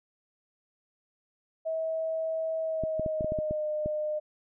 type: tone with pitch glide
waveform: sine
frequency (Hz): 644 to 607.9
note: E5 to D#5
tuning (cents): -41 to -40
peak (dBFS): -28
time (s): 1.65-4.2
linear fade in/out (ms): 20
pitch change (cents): -99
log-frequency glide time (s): 2.61-3.67
type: clicks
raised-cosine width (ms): 3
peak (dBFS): -21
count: 9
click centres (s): 2.837 / 2.996 / 3.062 / 3.209 / 3.245 / 3.321 / 3.388 / 3.51 / 3.86
effects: none